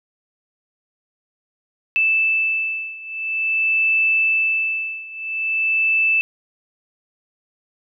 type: beating tone pair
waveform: sine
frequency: 2637 / 2637.48 Hz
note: E7 / E7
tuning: 0 / 0 cents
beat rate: 0.48 Hz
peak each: -19 / -21 dBFS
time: 1.96-6.21 s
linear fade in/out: 0 ms
effects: none